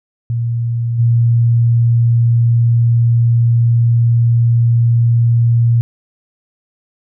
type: tone with level steps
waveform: sine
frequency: 117.4 Hz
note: A#2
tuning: 13 cents sharp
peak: -14 / -8 dBFS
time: 0.3-5.81 s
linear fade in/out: 0 ms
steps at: 0.98 s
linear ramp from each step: 20 ms
effects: none